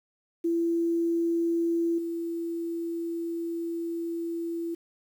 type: tone with level steps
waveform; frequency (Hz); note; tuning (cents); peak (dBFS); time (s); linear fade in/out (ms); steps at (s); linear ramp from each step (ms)
sine; 336.4; E4; +35; -23 / -29; 0.44-4.75; 10; 1.98; 5
effects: 9-bit